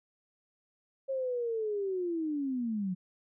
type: linear sweep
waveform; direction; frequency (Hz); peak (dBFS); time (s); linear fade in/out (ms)
sine; down; 543 to 176.6; -30; 1.08-2.95; 20
effects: none